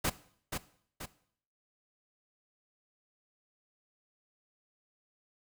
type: noise with echo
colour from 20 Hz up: pink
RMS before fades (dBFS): -30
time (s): 0.04-0.1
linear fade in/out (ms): 10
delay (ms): 480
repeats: 2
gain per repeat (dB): -6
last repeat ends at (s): 1.06
effects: noise-tail reverb RT60 0.6 s tail -17 dB re dry